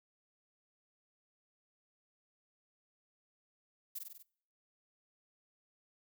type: noise with echo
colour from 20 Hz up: violet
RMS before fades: -41 dBFS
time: 3.95-3.99 s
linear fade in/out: 10 ms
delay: 48 ms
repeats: 5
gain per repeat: -3 dB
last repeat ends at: 4.23 s
effects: noise-tail reverb RT60 0.6 s tail -24 dB re dry

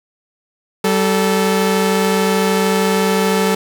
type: tone pair together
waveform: sawtooth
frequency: 192.5 / 438.4 Hz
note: G3 / A4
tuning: -31 / -6 cents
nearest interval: octave + major second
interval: 1425 cents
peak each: -12 dBFS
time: 0.84-3.55 s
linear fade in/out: 5 ms
effects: none

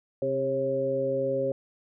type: harmonic tone with a mistuned harmonic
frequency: 133.1 Hz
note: C3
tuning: 30 cents sharp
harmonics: 1 / 2 / 3 / 4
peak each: -37 / -35 / -31 / -26 dBFS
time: 0.22-1.52 s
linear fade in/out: 2 ms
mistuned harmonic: 4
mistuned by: +32 cents
effects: none

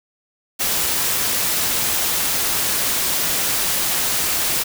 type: noise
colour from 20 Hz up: white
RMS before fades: -20 dBFS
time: 0.59-4.64 s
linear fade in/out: 20 ms
effects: none

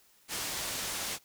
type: low-pass noise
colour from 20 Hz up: white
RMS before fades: -36 dBFS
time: 0.28-1.19 s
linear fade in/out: 50 ms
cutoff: 9200 Hz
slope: 12 dB/octave
effects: white hiss -64 dBFS RMS until 1.24 s

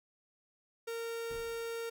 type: tone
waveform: 45% pulse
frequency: 461.1 Hz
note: A#4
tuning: 19 cents flat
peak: -37 dBFS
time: 0.87-1.9 s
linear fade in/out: 10 ms
type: noise with exponential decay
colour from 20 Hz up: brown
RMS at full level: -47 dBFS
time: 1.3-1.9 s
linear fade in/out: 5 ms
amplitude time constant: 130 ms
effects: none

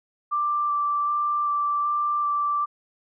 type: tone with vibrato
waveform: sine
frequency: 1174.7 Hz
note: D6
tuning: in tune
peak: -21 dBFS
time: 0.31-2.66 s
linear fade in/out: 20 ms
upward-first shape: square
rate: 1.3 Hz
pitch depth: 8 cents each way
effects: none

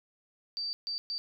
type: tone bursts at uneven times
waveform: sine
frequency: 4643 Hz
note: D8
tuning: 21 cents flat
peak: -32 dBFS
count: 3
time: 0.57-0.73 / 0.87-0.98 / 1.1-1.18 s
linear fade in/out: 0 ms
effects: none

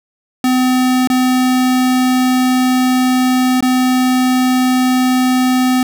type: tone with dropouts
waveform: square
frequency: 254.7 Hz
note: C4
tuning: 46 cents flat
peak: -11 dBFS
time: 0.44-5.83 s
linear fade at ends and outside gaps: 2 ms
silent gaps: 1.074-1.1 / 3.607-3.625 s
effects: none

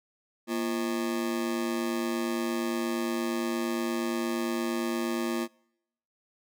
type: ring-modulated tone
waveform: 40% pulse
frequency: 289.3 Hz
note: D4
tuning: 26 cents flat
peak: -24 dBFS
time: 0.47-5.48 s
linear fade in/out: 50 ms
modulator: 54.3 Hz
effects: noise-tail reverb RT60 0.8 s tail -26 dB re dry

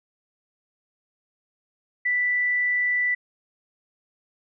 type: tone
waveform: sine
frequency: 1975.5 Hz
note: B6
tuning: in tune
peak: -20 dBFS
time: 2.05-3.15 s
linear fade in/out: 10 ms
effects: none

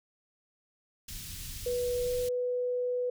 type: band-stop noise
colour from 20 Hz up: pink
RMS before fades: -41 dBFS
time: 1.08-2.29 s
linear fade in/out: 5 ms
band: 120 to 3600 Hz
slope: 12 dB/octave
type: tone with pitch glide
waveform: sine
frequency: 490 to 494.8 Hz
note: B4 to B4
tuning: -14 to +3 cents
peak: -28 dBFS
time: 1.66-3.1 s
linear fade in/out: 5 ms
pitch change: +17 cents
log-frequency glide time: 2.03-2.11 s
effects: none

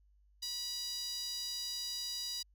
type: tone with high-pass filter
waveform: sawtooth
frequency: 972 Hz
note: B5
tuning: 28 cents flat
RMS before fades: -40 dBFS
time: 0.42-2.43 s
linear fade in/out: 10 ms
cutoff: 4500 Hz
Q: 8.1
effects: added 50 Hz sine -64 dBFS peak until 2.54 s

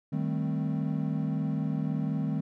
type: chord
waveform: triangle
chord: A half-diminished seventh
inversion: second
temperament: equal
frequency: 155.56 / 196 / 220 / 261.6 Hz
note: Eb3 / G3 / A3 / C4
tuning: 0 / 0 / 0 / 0 cents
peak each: -28 / -32 / -32 / -32 dBFS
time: 0.12-2.41 s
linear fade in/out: 10 ms
effects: tanh soft clip ceiling -16 dBFS

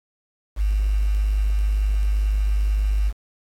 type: tone with quantisation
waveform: sine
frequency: 51 Hz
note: G#1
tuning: 31 cents flat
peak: -17 dBFS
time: 0.56-3.13 s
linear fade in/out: 50 ms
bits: 7
effects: AAC 48 kbps

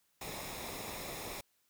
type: noise with comb filter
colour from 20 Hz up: pink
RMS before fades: -43 dBFS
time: 0.21-1.41 s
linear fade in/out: 5 ms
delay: 0.66 ms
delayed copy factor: -0.55
effects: white hiss -75 dBFS RMS until 1.69 s

